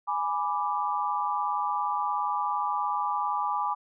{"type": "chord", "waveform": "sine", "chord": "G# diminished", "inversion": "none", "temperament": "equal", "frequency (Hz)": [830.6, 987.8, 1174.7], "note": ["G#5", "B5", "D6"], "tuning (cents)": [0, 0, 0], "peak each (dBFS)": -30, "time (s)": [0.07, 3.75], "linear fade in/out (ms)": 20, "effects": []}